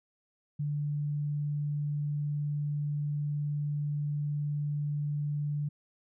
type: tone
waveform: sine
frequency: 146.83 Hz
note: D3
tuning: in tune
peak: -29 dBFS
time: 0.59-5.69 s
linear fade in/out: 10 ms
effects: none